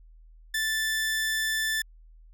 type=tone; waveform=sawtooth; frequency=1760 Hz; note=A6; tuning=in tune; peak=-22 dBFS; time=0.54-1.82 s; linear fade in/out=5 ms; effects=added 40 Hz sine -49 dBFS peak until 2.33 s